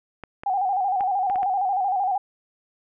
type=clicks; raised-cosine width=0.5 ms; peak=-21 dBFS; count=6; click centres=0.237 / 0.435 / 1.008 / 1.299 / 1.358 / 1.431 s
type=tone with vibrato; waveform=sine; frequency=771 Hz; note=G5; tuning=29 cents flat; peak=-20 dBFS; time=0.46-2.18 s; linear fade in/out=5 ms; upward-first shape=square; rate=13 Hz; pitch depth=72 cents each way
effects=none